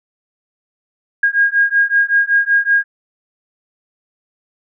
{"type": "beating tone pair", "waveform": "sine", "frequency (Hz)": [1626, 1631.3], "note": ["G#6", "G#6"], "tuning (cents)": [-37, -31], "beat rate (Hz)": 5.3, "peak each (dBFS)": -14, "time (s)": [1.23, 2.84], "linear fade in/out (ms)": 5, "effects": []}